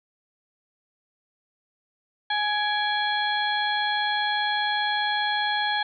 harmonic tone with a mistuned harmonic, 835 Hz, G#5, 9 cents sharp, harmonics 1 / 2 / 3 / 4 / 5, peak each -26 / -27 / -37 / -29 / -34 dBFS, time 2.3-5.83 s, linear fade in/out 5 ms, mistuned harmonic 3, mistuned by -120 cents, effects none

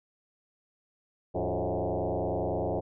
sine tone with frequency modulation, 102.9 Hz, G#2, 16 cents flat, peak -27 dBFS, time 1.34-2.81 s, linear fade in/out 20 ms, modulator 89.9 Hz, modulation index 7.4, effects none

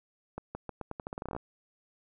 accelerating click train, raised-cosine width 1 ms, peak -23 dBFS, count 16, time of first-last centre 0.38-1.365 s, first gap 170 ms, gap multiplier 0.84, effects none

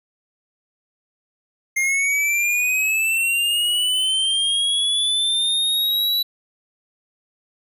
square linear sweep, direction up, 2113 to 3951 Hz, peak -18 dBFS, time 1.76-6.23 s, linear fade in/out 10 ms, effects resampled to 32000 Hz

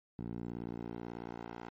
10% pulse tone with band-pass filter sweep, 58.27 Hz, A#1, in tune, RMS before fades -43 dBFS, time 0.19-1.7 s, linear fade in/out 0 ms, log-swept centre 190 to 890 Hz, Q 0.78, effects MP3 32 kbps

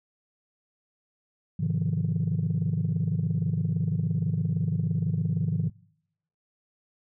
sine chord, F minor seventh, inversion first, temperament just, 104.77 / 130.96 / 157.15 / 174.61 Hz, Ab2 / C3 / Eb3 / F3, +16 / +2 / +18 / 0 cents, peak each -29 / -30 / -26 / -29 dBFS, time 1.59-5.7 s, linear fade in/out 10 ms, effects noise-tail reverb RT60 0.8 s tail -26 dB re dry + tanh soft clip ceiling -18 dBFS

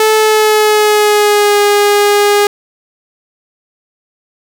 sawtooth tone with pitch glide, 434.9 to 410.5 Hz, A4 to G#4, -20 to -20 cents, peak -3 dBFS, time 0-2.47 s, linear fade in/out 2 ms, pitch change -100 cents, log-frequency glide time 0.15-1.6 s, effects none

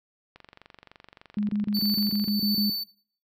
click train, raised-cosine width 0.3 ms, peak -30 dBFS, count 46, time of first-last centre 0.36-2.283 s, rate 23.4 Hz
sine tone bursts, 207.7 Hz, G#3, in tune, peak -23 dBFS, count 9, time 1.37-2.698 s, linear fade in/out 2 ms, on 120 ms, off 31 ms
square tone with tremolo, 4515 Hz, C#8, 31 cents sharp, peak -25 dBFS, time 1.74-2.84 s, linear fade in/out 10 ms, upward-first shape sine, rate 1.5 Hz, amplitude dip 50%
effects noise-tail reverb RT60 0.5 s tail -21 dB re dry

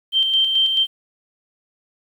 sine tone with tremolo, 3136 Hz, G7, in tune, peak -13 dBFS, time 0.12-0.87 s, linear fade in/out 50 ms, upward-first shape square, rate 4.6 Hz, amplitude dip 40%, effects 8-bit

